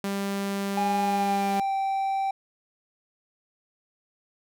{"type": "tone", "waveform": "sawtooth", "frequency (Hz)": 198.2, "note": "G3", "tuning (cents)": 19, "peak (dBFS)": -23, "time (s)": [0.04, 1.6], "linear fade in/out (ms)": 2}
{"type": "tone with pitch glide", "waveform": "triangle", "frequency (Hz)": [816, 778.7], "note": ["G#5", "G5"], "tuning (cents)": [-31, -12], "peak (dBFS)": -22, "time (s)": [0.77, 2.31], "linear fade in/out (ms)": 5, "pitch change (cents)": -81, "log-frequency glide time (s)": [1.01, 1.74]}
{"effects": []}